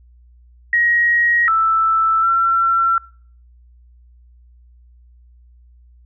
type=tone with pitch steps; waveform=sine; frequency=1891 / 1322 / 1353 Hz; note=A#6 / E6 / E6; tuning=+24 / +5 / +45 cents; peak=-12 dBFS; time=0.73-2.98 s; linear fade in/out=2 ms; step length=750 ms; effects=noise-tail reverb RT60 0.5 s tail -25 dB re dry + added 60 Hz sine -45 dBFS peak until 6.05 s